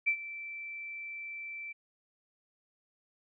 sine tone with ADSR envelope, 2333 Hz, D7, 12 cents flat, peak -23 dBFS, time 0.06-1.73 s, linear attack 20 ms, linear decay 79 ms, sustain -16 dB, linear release 15 ms, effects none

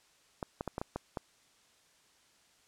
clicks, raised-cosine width 1 ms, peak -21 dBFS, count 7, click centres 0.428 / 0.609 / 0.677 / 0.781 / 0.815 / 0.96 / 1.172 s, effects white hiss -66 dBFS RMS until 2.67 s + low-pass 8000 Hz 12 dB/octave

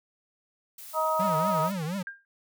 blue noise, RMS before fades -44 dBFS, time 0.78-1.72 s, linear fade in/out 5 ms
harmonic tone, 315.5 Hz, D#4, 24 cents sharp, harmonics 2 / 3 / 4, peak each -28 / -28 / -28 dBFS, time 0.93-1.71 s, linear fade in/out 50 ms
square tone with vibrato, 174.61 Hz, F3, in tune, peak -30 dBFS, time 1.19-2.03 s, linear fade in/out 10 ms, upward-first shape triangle, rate 4.2 Hz, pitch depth 280 cents each way
sine tone with exponential decay, 1601 Hz, G6, 36 cents sharp, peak -31 dBFS, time 2.07-2.25 s, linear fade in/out 1 ms, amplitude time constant 39 ms
effects none

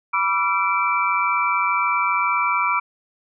sine tone cluster, 980 / 1165 / 1352 / 2330 Hz, B5 / D6 / E6 / D7, -14 / -14 / +43 / -14 cents, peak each -23 dBFS, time 0.13-2.8 s, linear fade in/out 10 ms, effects none

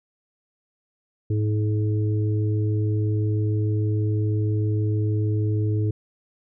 harmonic tone, 106.3 Hz, G#2, 41 cents sharp, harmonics 1 / 3 / 4, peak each -20 / -30 / -32 dBFS, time 1.3-5.91 s, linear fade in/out 5 ms, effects none

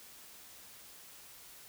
silence, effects white hiss -54 dBFS RMS until 1.68 s

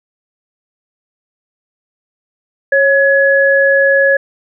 sine tone pair together, 549.2 / 1690 Hz, C#5 / G#6, -16 / +30 cents, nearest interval octave + perfect fifth, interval 1946 cents, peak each -10 dBFS, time 2.72-4.17 s, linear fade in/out 5 ms, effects none

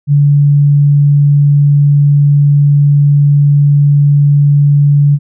sine tone, 144 Hz, D3, 34 cents flat, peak -4 dBFS, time 0.07-5.19 s, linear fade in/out 50 ms, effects none

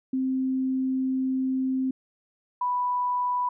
sine tone pair in turn, 261.6 / 987.7 Hz, C4 / B5, 0 / 0 cents, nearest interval octave + major seventh, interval 2300 cents, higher second, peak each -23 dBFS, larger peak neither, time 0.13-1.91 / 2.61-3.49 s, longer first, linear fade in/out 5 ms, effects none

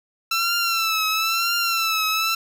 15% pulse tone with vibrato, 1336 Hz, E6, 23 cents sharp, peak -13 dBFS, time 0.31-2.35 s, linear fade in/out 5 ms, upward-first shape triangle, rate 1 Hz, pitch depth 78 cents each way, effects none

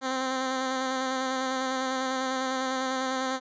10% pulse tone with vibrato, 261.2 Hz, C4, 3 cents flat, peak -19 dBFS, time 0.01-3.4 s, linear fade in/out 50 ms, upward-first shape square, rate 10 Hz, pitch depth 17 cents each way, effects resampled to 16000 Hz

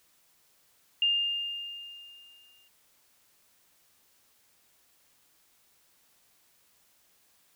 sine tone with exponential decay, 2811 Hz, F7, 11 cents sharp, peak -21 dBFS, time 1.02-2.68 s, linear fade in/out 2 ms, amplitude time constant 360 ms, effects white hiss -66 dBFS RMS until 7.55 s

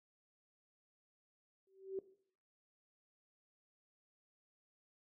sine tone with exponential growth, 384.5 Hz, G4, 33 cents flat, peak -35 dBFS, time 1.67-1.99 s, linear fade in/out 2 ms, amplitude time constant 69 ms, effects noise-tail reverb RT60 0.6 s tail -17 dB re dry

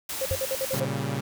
white noise, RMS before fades -33 dBFS, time 0.09-0.8 s, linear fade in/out 5 ms
sine tone bursts, 531 Hz, C5, 25 cents sharp, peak -25 dBFS, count 7, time 0.21-0.85 s, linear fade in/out 5 ms, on 46 ms, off 53 ms
sine tone with exponential decay, 91.1 Hz, F#2, 26 cents flat, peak -22 dBFS, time 0.31-0.43 s, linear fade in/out 0 ms, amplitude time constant 25 ms
sawtooth chord, G diminished, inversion first, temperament equal, 116.54 / 138.59 / 196 Hz, Bb2 / Db3 / G3, 0 / 0 / 0 cents, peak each -28 / -26 / -30 dBFS, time 0.73-1.21 s, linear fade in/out 10 ms
effects none

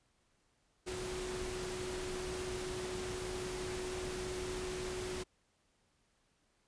sine tone in noise, 367.7 Hz, F#4, 11 cents flat, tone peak -40 dBFS, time 0.86-5.24 s, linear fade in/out 20 ms, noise pink, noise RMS -43 dBFS, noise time 0.86-5.24 s, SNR 0 dB, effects pink hiss -75 dBFS RMS until 6.67 s + resampled to 22050 Hz

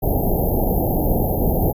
pink band-stop noise, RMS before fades -18 dBFS, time 0.02-1.73 s, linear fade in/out 20 ms, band 840 to 12000 Hz, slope 96 dB/octave, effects resampled to 32000 Hz

